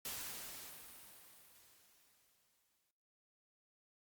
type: noise with exponential decay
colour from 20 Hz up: white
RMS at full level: -43 dBFS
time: 0.05-2.91 s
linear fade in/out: 2 ms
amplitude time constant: 620 ms
effects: noise-tail reverb RT60 0.9 s tail -18 dB re dry + Opus 48 kbps